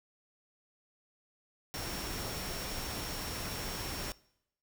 sine tone in noise, 5500 Hz, F8, 27 cents flat, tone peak -45 dBFS, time 1.74-4.12 s, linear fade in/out 0 ms, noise pink, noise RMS -39 dBFS, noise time 1.74-4.12 s, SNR -9 dB, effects noise-tail reverb RT60 0.8 s tail -23 dB re dry

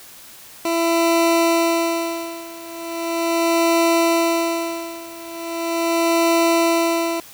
20% pulse tone with tremolo, 334.3 Hz, E4, 24 cents sharp, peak -9 dBFS, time 0.65-7.2 s, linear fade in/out 2 ms, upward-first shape sine, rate 0.39 Hz, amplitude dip 90%, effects white hiss -42 dBFS RMS until 7.33 s

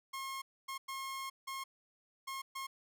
sawtooth tone bursts at uneven times, 1076 Hz, C6, 48 cents sharp, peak -36 dBFS, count 6, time 0.13-0.42 / 0.68-0.78 / 0.88-1.3 / 1.47-1.64 / 2.27-2.42 / 2.55-2.67 s, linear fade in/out 10 ms, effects none

